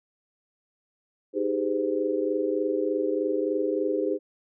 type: chord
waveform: sine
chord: Ab major seventh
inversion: second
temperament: equal with one note detuned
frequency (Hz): 311.1 / 392 / 415.3 / 511.6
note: Eb4 / G4 / Ab4 / C5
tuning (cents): 0 / 0 / 0 / -39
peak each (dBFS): -29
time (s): 1.33-4.19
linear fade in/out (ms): 50
effects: none